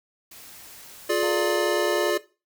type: noise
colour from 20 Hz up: white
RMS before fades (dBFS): -45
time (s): 0.31-1.56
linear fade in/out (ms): 5
type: chord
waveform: square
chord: D diminished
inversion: first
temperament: just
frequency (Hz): 352.4 / 422.9 / 587.3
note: F4 / Ab4 / D5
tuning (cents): +16 / +31 / 0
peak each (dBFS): -26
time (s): 1.09-2.18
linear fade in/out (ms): 10
type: harmonic tone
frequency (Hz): 230.1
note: A#3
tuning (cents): -22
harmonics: 2 / 3 / 4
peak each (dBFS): -36 / -36 / -36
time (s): 1.23-2.1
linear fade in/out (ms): 0
effects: noise-tail reverb RT60 0.3 s tail -17 dB re dry